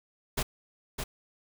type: noise with echo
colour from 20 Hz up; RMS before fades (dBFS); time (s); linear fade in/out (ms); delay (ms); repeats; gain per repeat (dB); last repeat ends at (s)
pink; -29; 0.37-0.43; 10; 610; 1; -5; 1.04
effects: none